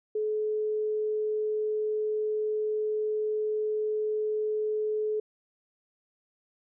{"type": "tone", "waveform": "sine", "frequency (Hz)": 428.2, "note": "A4", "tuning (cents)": -47, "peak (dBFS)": -26, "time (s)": [0.15, 5.2], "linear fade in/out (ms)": 5, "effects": []}